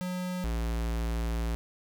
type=tone pair in turn; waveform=square; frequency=181.5 / 57.06 Hz; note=F#3 / A#1; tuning=-33 / -36 cents; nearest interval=octave + minor sixth; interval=2003 cents; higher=first; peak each=-32 / -29 dBFS; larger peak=second; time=0.01-0.44 / 0.44-1.55 s; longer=second; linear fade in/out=0 ms; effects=none